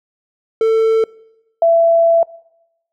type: tone pair in turn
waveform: triangle / sine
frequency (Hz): 446.1 / 668.4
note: A4 / E5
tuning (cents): +24 / +24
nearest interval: perfect fifth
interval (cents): 700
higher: second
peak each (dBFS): -8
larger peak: neither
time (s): 0.61-1.04 / 1.62-2.23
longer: second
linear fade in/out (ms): 2
effects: noise-tail reverb RT60 0.9 s tail -23 dB re dry